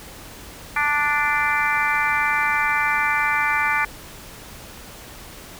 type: harmonic tone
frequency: 293.7 Hz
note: D4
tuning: in tune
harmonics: 3 / 4 / 5 / 6 / 7 / 8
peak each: -25 / -25 / -25 / -25 / -25 / -25 dBFS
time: 0.76-3.85 s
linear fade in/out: 5 ms
effects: pink hiss -40 dBFS RMS until 5.59 s